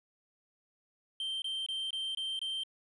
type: tone bursts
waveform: triangle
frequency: 3136 Hz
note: G7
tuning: in tune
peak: -32 dBFS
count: 6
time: 1.2-2.635 s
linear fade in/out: 2 ms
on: 220 ms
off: 23 ms
effects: resampled to 24000 Hz + 12-bit